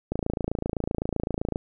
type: click train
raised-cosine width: 2 ms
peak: -13 dBFS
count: 41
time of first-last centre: 0.12-1.559 s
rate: 27.8 Hz
effects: none